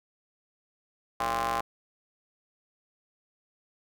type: ring-modulated tone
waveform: sawtooth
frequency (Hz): 120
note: B2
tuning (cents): -49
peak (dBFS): -20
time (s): 1.2-1.61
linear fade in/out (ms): 5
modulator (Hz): 924
effects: none